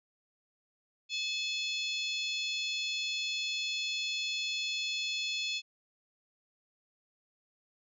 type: harmonic tone with a mistuned harmonic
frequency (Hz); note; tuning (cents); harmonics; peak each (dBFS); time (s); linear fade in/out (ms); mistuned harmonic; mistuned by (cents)
860; A5; -40; 3 / 4 / 5 / 6 / 7 / 8; -36 / -36 / -39 / -45 / -53 / -47; 1.09-5.62; 50; 8; -16
effects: none